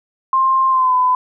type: tone with pitch glide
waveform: sine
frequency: 1056 to 1007.1 Hz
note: C6 to B5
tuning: +16 to +34 cents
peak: -11 dBFS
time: 0.33-1.15 s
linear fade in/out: 2 ms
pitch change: -82 cents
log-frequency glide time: 0.69-0.95 s
effects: none